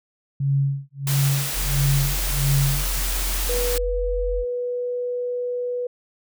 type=tone with tremolo; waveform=sine; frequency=138.59 Hz; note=C#3; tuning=in tune; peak=-16 dBFS; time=0.4-3 s; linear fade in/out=5 ms; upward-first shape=sine; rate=1.5 Hz; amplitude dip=100%
type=noise; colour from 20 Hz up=white; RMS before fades=-27 dBFS; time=1.07-3.78 s; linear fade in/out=2 ms
type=tone; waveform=sine; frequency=43.64 Hz; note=F1; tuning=1 cent flat; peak=-23 dBFS; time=1.53-4.45 s; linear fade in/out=50 ms
type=tone with pitch glide; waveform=sine; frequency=488.5 to 491.3 Hz; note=B4 to B4; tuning=-19 to -9 cents; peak=-23 dBFS; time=3.49-5.87 s; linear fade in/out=5 ms; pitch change=+10 cents; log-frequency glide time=3.84-4.88 s
effects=none